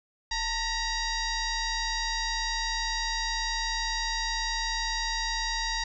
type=tone with frequency modulation; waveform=sine; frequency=1918 Hz; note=A#6; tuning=49 cents sharp; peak=-27 dBFS; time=0.31-5.84 s; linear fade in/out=5 ms; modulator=939 Hz; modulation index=4; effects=none